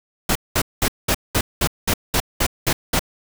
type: noise bursts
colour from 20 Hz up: pink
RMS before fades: -18 dBFS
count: 11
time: 0.29-2.994 s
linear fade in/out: 5 ms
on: 64 ms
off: 200 ms
effects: none